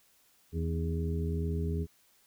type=harmonic tone with a mistuned harmonic; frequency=82.41 Hz; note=E2; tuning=in tune; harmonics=1 / 2 / 3 / 4 / 5; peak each=-31 / -35 / -41 / -45 / -39 dBFS; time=0.52-1.87 s; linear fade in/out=50 ms; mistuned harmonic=4; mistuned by=-73 cents; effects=white hiss -66 dBFS RMS until 2.26 s